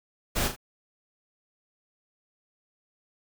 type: noise with echo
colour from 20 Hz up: pink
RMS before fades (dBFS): -27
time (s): 0.35-0.49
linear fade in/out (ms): 20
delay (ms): 37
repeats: 2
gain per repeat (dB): -7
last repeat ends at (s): 0.564
effects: none